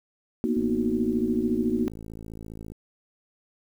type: chord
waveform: sine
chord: B major seventh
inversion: third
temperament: equal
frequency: 233.1 / 246.9 / 311.1 / 370 Hz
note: A#3 / B3 / D#4 / F#4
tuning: 0 / 0 / 0 / 0 cents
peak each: -26 / -28 / -29 / -29 dBFS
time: 0.44-1.88 s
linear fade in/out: 0 ms
type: click train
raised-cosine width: 3 ms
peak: -27 dBFS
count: 119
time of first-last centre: 0.57-2.719 s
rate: 54.9 Hz
effects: 9-bit